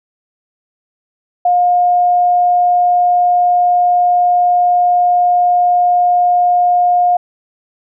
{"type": "tone", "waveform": "sine", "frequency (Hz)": 712, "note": "F5", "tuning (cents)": 33, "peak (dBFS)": -8, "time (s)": [1.45, 7.17], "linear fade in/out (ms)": 5, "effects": []}